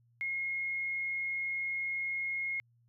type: tone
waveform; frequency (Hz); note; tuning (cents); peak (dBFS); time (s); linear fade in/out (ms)
sine; 2154; C7; +50; -32; 0.21-2.6; 0
effects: added 118 Hz sine -65 dBFS peak until 2.88 s